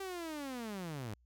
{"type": "linear sweep", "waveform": "sawtooth", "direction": "down", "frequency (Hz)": [393.2, 98], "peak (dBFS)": -36, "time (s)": [0, 1.14], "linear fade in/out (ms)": 5, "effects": ["added 60 Hz sine -65 dBFS peak until 1.25 s"]}